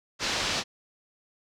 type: low-pass noise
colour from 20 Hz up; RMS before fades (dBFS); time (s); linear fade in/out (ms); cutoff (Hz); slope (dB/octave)
white; -29; 0.19-0.64; 50; 5600; 24
effects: none